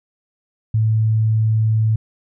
sine tone, 110 Hz, A2, in tune, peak -13 dBFS, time 0.74-1.96 s, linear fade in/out 5 ms, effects none

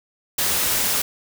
white noise, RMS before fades -21 dBFS, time 0.38-1.02 s, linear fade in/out 5 ms, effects none

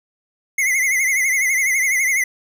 square tone with vibrato, 2093 Hz, C7, in tune, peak -16 dBFS, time 0.58-2.24 s, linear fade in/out 5 ms, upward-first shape triangle, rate 12 Hz, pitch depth 110 cents each way, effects none

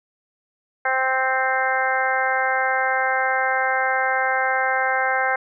harmonic tone, 261.6 Hz, C4, in tune, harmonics 2 / 3 / 4 / 5 / 6 / 7 / 8, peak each -27 / -23 / -29 / -29 / -23 / -29 / -28 dBFS, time 0.85-5.36 s, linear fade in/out 5 ms, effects none

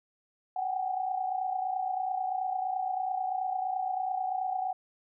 sine tone cluster, 746 / 775 / 809 Hz, F#5 / G5 / G#5, +14 / -20 / -46 cents, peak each -30 / -37 / -38 dBFS, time 0.56-4.73 s, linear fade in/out 5 ms, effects none

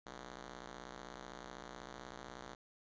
5% pulse ring-modulated tone, 128.6 Hz, C3, 30 cents flat, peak -34 dBFS, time 0.06-2.55 s, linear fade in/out 5 ms, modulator 92.3 Hz, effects resampled to 16000 Hz

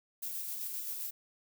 violet noise with tremolo, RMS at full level -38 dBFS, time 0.22-1.11 s, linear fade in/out 10 ms, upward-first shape square, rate 7.7 Hz, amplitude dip 25%, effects none

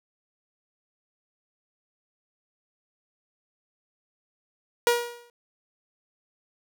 sawtooth tone with exponential decay, 477.7 Hz, A#4, 42 cents sharp, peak -12 dBFS, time 4.87-5.3 s, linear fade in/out 1 ms, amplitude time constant 92 ms, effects none

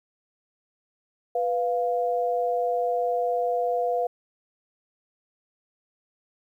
sine tone pair together, 493.9 / 698.5 Hz, B4 / F5, 0 / 0 cents, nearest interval tritone, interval 600 cents, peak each -25 dBFS, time 1.35-4.07 s, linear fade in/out 5 ms, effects 10-bit

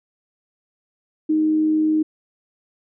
sine tone with amplitude modulation, 311.1 Hz, D#4, in tune, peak -14 dBFS, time 1.29-2.03 s, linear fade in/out 10 ms, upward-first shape sine, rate 92.4 Hz, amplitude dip 25%, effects none

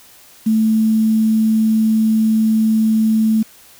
sine tone with quantisation, 220 Hz, A3, in tune, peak -11 dBFS, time 0.46-3.43 s, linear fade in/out 10 ms, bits 6, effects white hiss -45 dBFS RMS until 3.79 s

